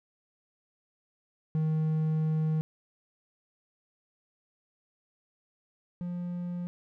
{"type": "tone pair in turn", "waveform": "triangle", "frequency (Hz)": [156.9, 176.11], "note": ["D#3", "F3"], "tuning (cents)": [15, 15], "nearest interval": "major second", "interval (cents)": 200, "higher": "second", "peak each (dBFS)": [-23, -30], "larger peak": "first", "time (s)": [[1.55, 2.61], [6.01, 6.67]], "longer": "first", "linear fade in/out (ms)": 0, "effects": []}